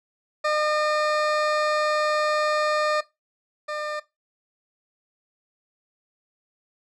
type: tone pair in turn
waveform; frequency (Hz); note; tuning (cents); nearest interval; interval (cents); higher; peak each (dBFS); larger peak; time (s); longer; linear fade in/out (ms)
20% pulse; 607 / 602.5; D#5 / D5; -43 / +44; unison; 13; first; -16 / -23; first; 0.44-3.01 / 3.68-4; first; 10
effects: noise-tail reverb RT60 0.2 s tail -17 dB re dry + low-pass 5000 Hz 12 dB/octave